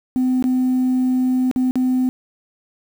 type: tone with dropouts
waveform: sine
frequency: 255.2 Hz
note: C4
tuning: 43 cents flat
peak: -13 dBFS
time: 0.16-2.09 s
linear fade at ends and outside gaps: 0 ms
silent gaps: 0.425-0.441 / 1.513-1.561 / 1.71-1.756 s
effects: tanh soft clip ceiling -12 dBFS + 7-bit